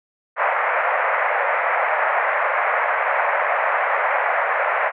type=band-pass noise; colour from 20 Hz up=pink; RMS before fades=-20 dBFS; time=0.36-4.92 s; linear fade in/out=50 ms; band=550 to 2200 Hz; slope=48 dB/octave; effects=none